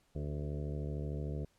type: harmonic tone with a mistuned harmonic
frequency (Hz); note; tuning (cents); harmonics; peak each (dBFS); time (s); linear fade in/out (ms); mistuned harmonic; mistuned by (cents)
73.3; D2; -3; 1 / 2 / 3 / 4 / 5 / 6 / 7 / 8 / 9; -39 / -39 / -48 / -48 / -49 / -49 / -50 / -57 / -55; 0.15-1.45; 5; 5; +39
effects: pink hiss -72 dBFS RMS until 1.58 s + low-pass 11000 Hz 12 dB/octave